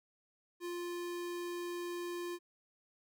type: tone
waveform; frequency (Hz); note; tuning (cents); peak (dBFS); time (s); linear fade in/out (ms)
square; 349.5; F4; +1; -39; 0.6-2.39; 50
effects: none